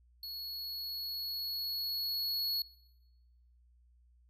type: tone with level ramp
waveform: square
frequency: 4356 Hz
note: C#8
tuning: 31 cents flat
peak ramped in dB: -41 to -32 dBFS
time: 0.23-2.62 s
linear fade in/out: 2 ms
effects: noise-tail reverb RT60 1.0 s tail -22 dB re dry + added 60 Hz sine -62 dBFS peak until 4.29 s